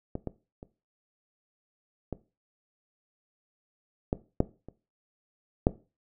clicks, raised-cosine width 2 ms, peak -19 / -19 / -29 / -19 / -12 / -8 / -29 / -6 dBFS, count 8, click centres 0.154 / 0.273 / 0.629 / 2.127 / 4.129 / 4.404 / 4.686 / 5.669 s, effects noise-tail reverb RT60 0.3 s tail -17 dB re dry

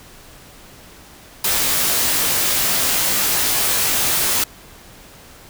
white noise with comb filter, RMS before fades -18 dBFS, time 1.44-4.44 s, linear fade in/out 5 ms, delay 18 ms, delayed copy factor -0.75, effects pink hiss -43 dBFS RMS until 5.49 s

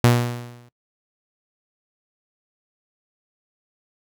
sawtooth tone with exponential decay, 120.5 Hz, B2, 42 cents flat, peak -6 dBFS, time 0.04-0.69 s, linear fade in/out 0 ms, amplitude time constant 140 ms, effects noise-tail reverb RT60 0.1 s tail -22 dB re dry

